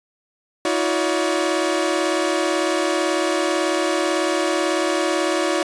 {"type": "tone cluster", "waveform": "sawtooth", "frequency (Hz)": [321.4, 359.5, 570], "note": ["E4", "F#4", "C#5"], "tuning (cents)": [-44, -50, 48], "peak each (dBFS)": -19, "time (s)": [0.65, 5.63], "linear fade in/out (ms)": 2, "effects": ["resampled to 22050 Hz"]}